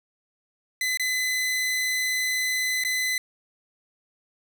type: tone with dropouts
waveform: sawtooth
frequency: 2018 Hz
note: B6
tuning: 37 cents sharp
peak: -20 dBFS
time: 0.81-3.18 s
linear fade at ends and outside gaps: 2 ms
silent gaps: 0.973-0.996 / 2.838-2.848 s
effects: none